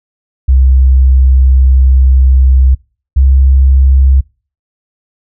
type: tone pair in turn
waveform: sine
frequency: 65.2 / 66.69 Hz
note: C2 / C2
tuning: -5 / +34 cents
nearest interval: unison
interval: 39 cents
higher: second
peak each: -3 dBFS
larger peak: neither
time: 0.48-2.75 / 3.16-4.21 s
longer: first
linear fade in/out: 10 ms
effects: noise-tail reverb RT60 0.4 s tail -26 dB re dry